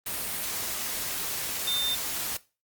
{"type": "tone in noise", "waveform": "sine", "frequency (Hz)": 3600, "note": "A7", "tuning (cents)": 39, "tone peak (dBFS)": -26, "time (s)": [1.67, 1.95], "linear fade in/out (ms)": 5, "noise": "white", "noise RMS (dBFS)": -32, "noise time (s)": [0.06, 2.37], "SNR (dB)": 3, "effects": ["noise-tail reverb RT60 0.3 s tail -19 dB re dry", "Opus 32 kbps"]}